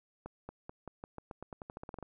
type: accelerating click train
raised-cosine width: 1 ms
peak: -29 dBFS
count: 17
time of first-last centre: 0.26-2.027 s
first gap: 230 ms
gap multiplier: 0.89
effects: none